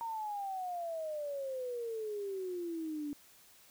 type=exponential sweep; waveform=sine; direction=down; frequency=931 to 286.8 Hz; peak=-36 dBFS; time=0.01-3.13 s; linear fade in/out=0 ms; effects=white hiss -61 dBFS RMS until 3.7 s